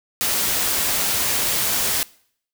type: noise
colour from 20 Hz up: white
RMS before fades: -21 dBFS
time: 0.21-2.03 s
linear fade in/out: 0 ms
effects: noise-tail reverb RT60 0.6 s tail -22 dB re dry